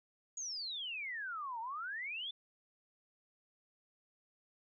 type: exponential two-way sweep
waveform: sine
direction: down then up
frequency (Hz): 6830 to 880 to 3554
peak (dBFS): -39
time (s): 0.37-2.31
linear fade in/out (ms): 5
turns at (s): 1.6
effects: none